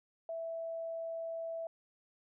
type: tone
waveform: sine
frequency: 659.3 Hz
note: E5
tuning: in tune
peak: -37 dBFS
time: 0.29-1.67 s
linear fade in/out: 2 ms
effects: none